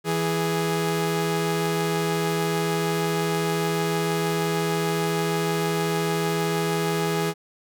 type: tone pair together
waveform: sawtooth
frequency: 164.9 / 415.5 Hz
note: E3 / G#4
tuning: +1 / +1 cents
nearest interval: octave + major third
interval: 1600 cents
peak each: -21 dBFS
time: 0.04-7.34 s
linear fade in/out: 50 ms
effects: none